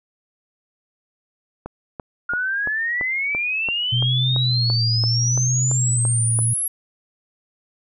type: click train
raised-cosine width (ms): 1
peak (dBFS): -16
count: 15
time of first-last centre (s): 1.66-6.39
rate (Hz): 2.96
type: exponential sweep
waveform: sine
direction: up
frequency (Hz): 1410 to 11330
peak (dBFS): -20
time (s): 2.29-6.68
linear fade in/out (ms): 5
type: tone with vibrato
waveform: sine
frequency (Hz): 121.1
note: B2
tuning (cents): -34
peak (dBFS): -18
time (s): 3.92-6.54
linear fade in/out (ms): 10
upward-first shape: sine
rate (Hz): 0.74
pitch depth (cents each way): 100
effects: none